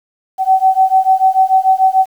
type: beating tone pair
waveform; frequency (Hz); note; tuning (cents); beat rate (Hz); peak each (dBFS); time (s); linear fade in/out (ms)
sine; 757 / 763.8; F#5 / G5; +39 / -45; 6.8; -11; 0.38-2.06; 50
effects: 7-bit